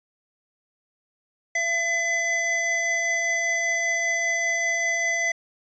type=tone pair together; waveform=square; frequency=673.7 / 2016 Hz; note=E5 / B6; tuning=+38 / +35 cents; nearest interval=octave + perfect fifth; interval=1897 cents; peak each=-31 / -23 dBFS; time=1.55-5.32 s; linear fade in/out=5 ms; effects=resampled to 16000 Hz